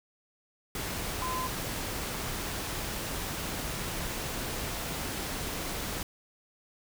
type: tone in noise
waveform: sine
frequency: 1023 Hz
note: C6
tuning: 39 cents flat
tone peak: -32 dBFS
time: 1.22-1.47 s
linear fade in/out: 2 ms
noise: pink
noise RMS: -35 dBFS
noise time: 0.75-6.03 s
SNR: 0 dB
effects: none